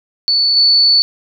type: tone with level steps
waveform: sine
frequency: 4466 Hz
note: C#8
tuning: 12 cents sharp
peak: -10 / -7 dBFS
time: 0.28-1.02 s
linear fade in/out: 0 ms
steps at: 0.56 s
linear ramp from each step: 10 ms
effects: none